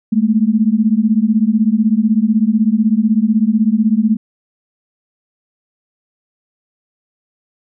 sine beating tone pair, 210 / 226 Hz, G#3 / A3, +19 / +47 cents, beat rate 16 Hz, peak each -13 dBFS, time 0.12-4.17 s, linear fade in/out 10 ms, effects none

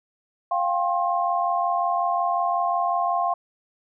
sine chord, F suspended second, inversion none, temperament equal with one note detuned, 698.5 / 784 / 1066 Hz, F5 / G5 / C6, 0 / 0 / +32 cents, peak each -23 / -27 / -25 dBFS, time 0.51-3.34 s, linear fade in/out 5 ms, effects none

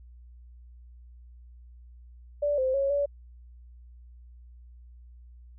sine tone with pitch steps, 582 / 520 / 551 / 571 Hz, D5 / C5 / C#5 / D5, -16 / -11 / -11 / -49 cents, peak -23 dBFS, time 2.42-3.06 s, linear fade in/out 10 ms, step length 160 ms, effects added 60 Hz sine -47 dBFS peak until 5.58 s

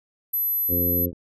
sine tone, 12000 Hz, F#9, 23 cents sharp, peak -21 dBFS, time 0.33-1.06 s, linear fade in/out 10 ms
harmonic tone, 87.31 Hz, F2, in tune, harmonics 1 / 2 / 3 / 4 / 5 / 6, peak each -28 / -31 / -28 / -33 / -33 / -33 dBFS, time 0.68-1.12 s, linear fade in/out 50 ms
click train, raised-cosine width 3 ms, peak -26 dBFS, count 4, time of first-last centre 0.73-1.129 s, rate 7.51 Hz
effects none

